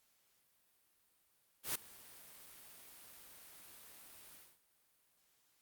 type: noise with ADSR envelope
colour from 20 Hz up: white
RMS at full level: -35 dBFS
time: 1.63-4.59 s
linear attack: 120 ms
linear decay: 8 ms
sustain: -22 dB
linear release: 230 ms
effects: white hiss -75 dBFS RMS until 5.61 s + Opus 48 kbps